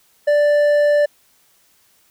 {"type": "tone with hard clipping", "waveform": "triangle", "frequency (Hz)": 587.3, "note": "D5", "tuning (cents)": 0, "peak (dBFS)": -13, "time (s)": [0.27, 1.06], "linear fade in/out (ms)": 10, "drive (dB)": 9, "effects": ["white hiss -57 dBFS RMS until 2.1 s"]}